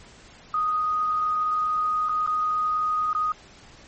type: tone with dropouts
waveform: sine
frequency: 1244.5 Hz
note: D#6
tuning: in tune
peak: -21 dBFS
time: 0.54-3.32 s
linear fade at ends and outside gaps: 2 ms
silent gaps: 2.087-2.093 / 2.264-2.274 / 3.131-3.149 s
effects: pink hiss -49 dBFS RMS until 3.87 s + MP3 32 kbps